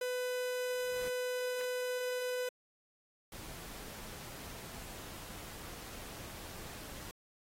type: tone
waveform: 45% pulse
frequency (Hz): 500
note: B4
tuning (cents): +21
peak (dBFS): -34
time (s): 0.01-2.49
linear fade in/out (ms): 5
type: noise with exponential growth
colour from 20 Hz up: pink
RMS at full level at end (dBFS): -46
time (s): 0.62-1.08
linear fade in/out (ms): 1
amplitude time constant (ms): 100
type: noise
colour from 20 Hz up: pink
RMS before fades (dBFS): -48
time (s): 3.32-7.11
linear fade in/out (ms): 2
effects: AAC 48 kbps